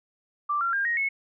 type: tone with pitch steps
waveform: sine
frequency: 1174.7 / 1373 / 1604.7 / 1875.5 / 2192 Hz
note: D6 / F6 / G6 / A#6 / C#7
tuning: 0 / -30 / +40 / +10 / -20 cents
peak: -23 dBFS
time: 0.49-1.09 s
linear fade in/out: 10 ms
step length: 120 ms
effects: none